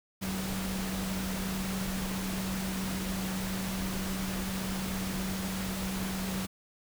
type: tone in noise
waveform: sine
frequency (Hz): 189.7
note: F#3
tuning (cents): +43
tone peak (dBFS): -33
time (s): 0.21-6.47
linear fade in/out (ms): 20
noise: pink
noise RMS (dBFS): -37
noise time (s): 0.21-6.47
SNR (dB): +1
effects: none